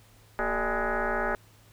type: tone with frequency modulation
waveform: sine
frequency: 440 Hz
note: A4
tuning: in tune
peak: -25 dBFS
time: 0.39-1.35 s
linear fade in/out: 0 ms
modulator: 206 Hz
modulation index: 6.3
effects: added 107 Hz sine -57 dBFS peak until 1.72 s + pink hiss -59 dBFS RMS until 1.72 s